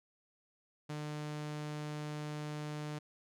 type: tone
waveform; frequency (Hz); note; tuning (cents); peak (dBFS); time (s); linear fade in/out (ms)
sawtooth; 150; D3; +37; -35; 0.89-2.99; 10
effects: low-pass 9000 Hz 12 dB/octave